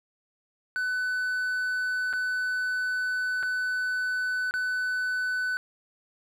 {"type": "tone with dropouts", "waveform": "triangle", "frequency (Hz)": 1500, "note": "F#6", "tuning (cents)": 23, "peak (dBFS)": -24, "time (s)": [0.76, 5.57], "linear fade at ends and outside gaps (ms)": 0, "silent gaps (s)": [[2.129, 2.135], [3.428, 3.432], [4.51, 4.539]], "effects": []}